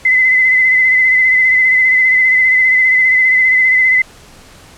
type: tone with vibrato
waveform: sine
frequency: 2035 Hz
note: C7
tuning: 49 cents flat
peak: -7 dBFS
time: 0.05-4.02 s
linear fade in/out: 5 ms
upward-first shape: sine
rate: 15 Hz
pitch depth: 32 cents each way
effects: pink hiss -40 dBFS RMS until 4.77 s + low-pass 10000 Hz 12 dB/octave